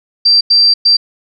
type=tone bursts at uneven times; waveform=sine; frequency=4699 Hz; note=D8; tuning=in tune; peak=-5 dBFS; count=3; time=0.25-0.41 / 0.5-0.74 / 0.85-0.97 s; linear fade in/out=10 ms; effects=none